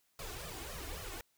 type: noise with flanger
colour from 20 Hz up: pink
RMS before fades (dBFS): -44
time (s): 0.19-1.21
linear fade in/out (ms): 2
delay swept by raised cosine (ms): 1.6 to 2.8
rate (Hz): 3.7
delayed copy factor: +1
effects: white hiss -75 dBFS RMS until 1.37 s